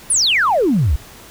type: exponential sweep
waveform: sine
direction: down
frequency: 10550 to 58.27 Hz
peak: -11 dBFS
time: 0.1-0.96 s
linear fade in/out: 5 ms
effects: tanh soft clip ceiling -7 dBFS + pink hiss -40 dBFS RMS until 1.3 s

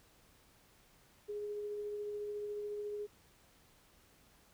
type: tone with tremolo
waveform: sine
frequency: 415.3 Hz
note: G#4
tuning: in tune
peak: -37 dBFS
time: 1.28-3.07 s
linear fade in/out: 20 ms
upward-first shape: triangle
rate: 14 Hz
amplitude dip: 25%
effects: pink hiss -66 dBFS RMS until 4.53 s

